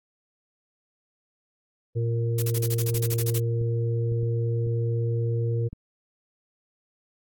harmonic tone, 116.2 Hz, A#2, 5 cents flat, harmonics 1 / 3 / 4, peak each -23 / -37 / -32 dBFS, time 1.95-5.69 s, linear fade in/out 20 ms
blue noise bursts, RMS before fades -30 dBFS, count 13, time 2.38-3.384 s, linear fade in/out 5 ms, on 44 ms, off 36 ms
clicks, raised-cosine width 5 ms, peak -26 dBFS, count 6, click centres 2.948 / 3.614 / 4.121 / 4.231 / 4.667 / 5.73 s
effects AAC 64 kbps

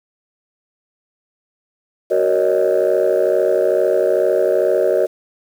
sine chord, D# minor seventh, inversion first, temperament just, 373.4 / 466.7 / 560 / 622.3 Hz, F#4 / A#4 / C#5 / D#5, +16 / +2 / +18 / 0 cents, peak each -17 dBFS, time 2.1-5.07 s, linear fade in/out 20 ms, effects tanh soft clip ceiling -7 dBFS + 7-bit

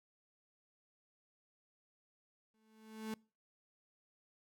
35% pulse tone with exponential growth, 218.9 Hz, A3, 9 cents flat, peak -36 dBFS, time 2.54-3.14 s, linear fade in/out 2 ms, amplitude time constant 130 ms, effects noise-tail reverb RT60 0.4 s tail -26 dB re dry

